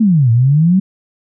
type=exponential two-way sweep; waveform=sine; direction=down then up; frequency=233.1 to 112.2 to 196.4 Hz; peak=-7 dBFS; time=0-0.8 s; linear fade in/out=10 ms; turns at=0.31 s; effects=none